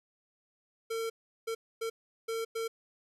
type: tone bursts at uneven times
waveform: square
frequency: 453 Hz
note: A#4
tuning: 50 cents flat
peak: -33 dBFS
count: 5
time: 0.9-1.1 / 1.47-1.55 / 1.81-1.9 / 2.28-2.45 / 2.55-2.68 s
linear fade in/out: 10 ms
effects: resampled to 32000 Hz + 10-bit